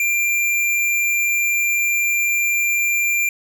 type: tone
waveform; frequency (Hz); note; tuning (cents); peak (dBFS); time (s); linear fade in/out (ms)
square; 2378; D7; +21; -17; 0-3.29; 2
effects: none